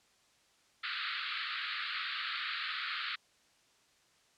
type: band-pass noise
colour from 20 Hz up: pink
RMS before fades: -38 dBFS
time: 0.83-3.16 s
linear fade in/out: 10 ms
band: 1200 to 4500 Hz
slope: 96 dB/octave
effects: white hiss -68 dBFS RMS until 4.37 s + low-pass 7000 Hz 12 dB/octave